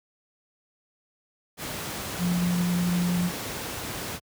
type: tone in noise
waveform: sine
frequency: 176.4 Hz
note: F3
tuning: 18 cents sharp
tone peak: -22 dBFS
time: 2.18-3.31 s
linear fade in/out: 50 ms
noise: pink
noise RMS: -33 dBFS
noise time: 1.57-4.2 s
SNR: +8 dB
effects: high-pass 80 Hz 12 dB/octave